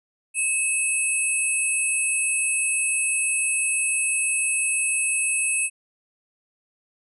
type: tone cluster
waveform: sine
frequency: 2596 / 8270 / 10530 Hz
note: E7 / C9 / E9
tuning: -27 / -21 / -3 cents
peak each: -25 / -26 / -24 dBFS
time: 0.34-5.7 s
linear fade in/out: 50 ms
effects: none